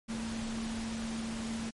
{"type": "tone in noise", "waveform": "sine", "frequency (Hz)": 225.5, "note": "A3", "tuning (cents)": 43, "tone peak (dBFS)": -35, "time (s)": [0.08, 1.71], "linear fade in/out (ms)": 20, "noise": "pink", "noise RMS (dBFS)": -42, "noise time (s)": [0.08, 1.71], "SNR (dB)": 4, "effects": ["low-pass 10000 Hz 12 dB/octave", "MP3 48 kbps"]}